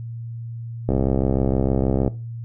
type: click train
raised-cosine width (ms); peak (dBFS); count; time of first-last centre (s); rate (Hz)
2; -7; 80; 0.89-2.078; 66.5
effects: noise-tail reverb RT60 0.3 s tail -17 dB re dry + added 116 Hz sine -29 dBFS peak until 2.44 s